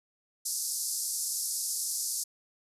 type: band-pass noise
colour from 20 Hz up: white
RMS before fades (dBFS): -33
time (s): 0.45-2.24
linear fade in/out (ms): 10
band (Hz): 4800 to 12000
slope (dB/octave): 48
effects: resampled to 32000 Hz